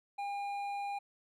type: tone with hard clipping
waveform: triangle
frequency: 806 Hz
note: G5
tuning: 48 cents sharp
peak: -37 dBFS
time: 0.18-0.99 s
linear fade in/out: 10 ms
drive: 11 dB
effects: none